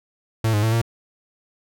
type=tone with pitch steps; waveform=45% pulse; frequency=112.1 / 104.3 / 111.7 / 115.3 Hz; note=A2 / G#2 / A2 / A#2; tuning=+33 / +8 / +27 / -19 cents; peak=-17 dBFS; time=0.44-0.816 s; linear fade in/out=5 ms; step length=94 ms; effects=none